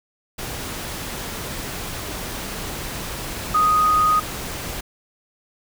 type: tone in noise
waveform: sine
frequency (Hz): 1244.5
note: D#6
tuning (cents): 0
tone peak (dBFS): -14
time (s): 3.54-4.2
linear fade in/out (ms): 10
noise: pink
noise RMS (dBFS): -30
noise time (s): 0.38-4.81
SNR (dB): +13
effects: none